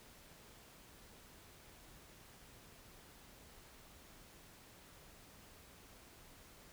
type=silence; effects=pink hiss -60 dBFS RMS until 6.72 s